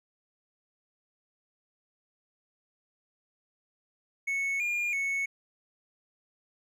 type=tone with pitch steps; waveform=triangle; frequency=2207 / 2415 / 2208 Hz; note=C#7 / D7 / C#7; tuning=-8 / +48 / -7 cents; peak=-26 dBFS; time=4.27-5.26 s; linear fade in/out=10 ms; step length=330 ms; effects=none